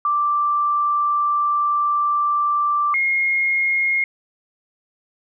sine tone pair in turn, 1174.7 / 2146 Hz, D6 / C7, 0 / +43 cents, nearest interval minor seventh, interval 1043 cents, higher second, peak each -16 dBFS, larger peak neither, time 0.05-2.94 / 2.94-4.04 s, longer first, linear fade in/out 2 ms, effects none

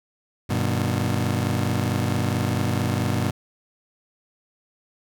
25% pulse chord, G augmented, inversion none, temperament just, 98 / 122.5 / 153.12 Hz, G2 / B2 / D#3, 0 / -14 / -27 cents, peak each -21 / -21 / -26 dBFS, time 0.49-3.31 s, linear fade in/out 10 ms, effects none

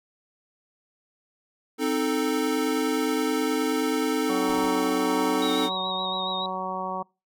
square chord, A diminished, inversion first, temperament equal, 261.6 / 311.1 / 440 Hz, C4 / Eb4 / A4, 0 / 0 / 0 cents, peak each -28 dBFS, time 1.78-5.7 s, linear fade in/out 50 ms
harmonic tone, 187 Hz, F#3, 19 cents sharp, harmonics 1 / 2 / 3 / 4 / 5 / 6, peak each -37 / -39 / -36 / -34 / -33 / -33 dBFS, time 4.29-7.03 s, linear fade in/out 10 ms
pink noise with exponential decay, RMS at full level -42 dBFS, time 4.49-5.74 s, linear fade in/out 1 ms, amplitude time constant 270 ms
sine tone with vibrato, 3778 Hz, A#7, 22 cents sharp, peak -29 dBFS, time 5.42-6.46 s, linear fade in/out 2 ms, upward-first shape sine, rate 7.1 Hz, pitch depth 39 cents each way
effects noise-tail reverb RT60 0.3 s tail -26 dB re dry

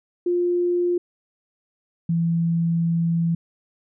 sine tone pair in turn, 352.1 / 167.42 Hz, F4 / E3, +14 / +27 cents, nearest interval octave + minor second, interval 1287 cents, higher first, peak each -18 dBFS, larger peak neither, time 0.26-0.98 / 2.09-3.35 s, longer second, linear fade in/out 5 ms, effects none

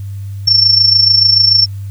sine tone with amplitude modulation, 5420 Hz, E8, 47 cents sharp, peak -3 dBFS, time 0.47-1.66 s, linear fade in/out 10 ms, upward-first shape sine, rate 26.9 Hz, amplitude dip 65%, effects added 99 Hz sine -21 dBFS peak until 1.9 s + white hiss -48 dBFS RMS until 1.9 s

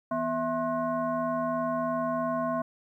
sine tone with frequency modulation, 658 Hz, E5, 3 cents flat, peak -26 dBFS, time 0.11-2.62 s, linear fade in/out 5 ms, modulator 411 Hz, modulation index 1.2, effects 11-bit

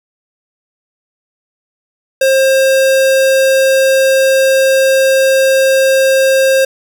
square tone, 533 Hz, C5, 32 cents sharp, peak -8 dBFS, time 2.21-6.65 s, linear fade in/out 5 ms, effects none

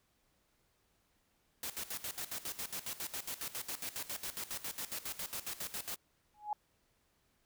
white noise with tremolo, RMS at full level -40 dBFS, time 1.63-5.96 s, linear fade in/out 2 ms, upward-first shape square, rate 7.3 Hz, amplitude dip 80%
sine tone with exponential growth, 838 Hz, G#5, 15 cents sharp, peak -30 dBFS, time 6.34-6.53 s, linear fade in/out 2 ms, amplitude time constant 40 ms
effects pink hiss -75 dBFS RMS until 7.45 s

